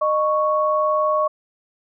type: tone pair together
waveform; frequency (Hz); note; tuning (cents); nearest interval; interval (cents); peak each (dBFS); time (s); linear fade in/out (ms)
sine; 613 / 1108.7; D#5 / C#6; -26 / 0; minor seventh; 1026; -19; 0.01-1.28; 10
effects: none